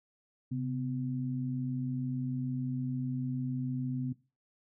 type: tone pair together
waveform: sine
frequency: 133 / 252.7 Hz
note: C3 / B3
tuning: +29 / +40 cents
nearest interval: major seventh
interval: 1111 cents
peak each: -33 / -35 dBFS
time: 0.51-4.13 s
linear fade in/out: 10 ms
effects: noise-tail reverb RT60 0.3 s tail -18 dB re dry